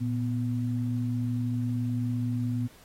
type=tone pair together; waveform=sine; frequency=116.52 / 246.9 Hz; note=A#2 / B3; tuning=0 / 0 cents; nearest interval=octave + minor second; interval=1300 cents; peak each=-28 / -30 dBFS; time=0-2.68 s; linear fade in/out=20 ms; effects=pink hiss -56 dBFS RMS until 2.84 s + AAC 48 kbps